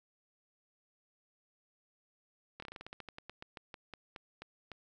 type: slowing click train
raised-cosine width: 0.3 ms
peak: -29 dBFS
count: 20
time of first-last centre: 2.6-4.717 s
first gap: 24 ms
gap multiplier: 1.15
effects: none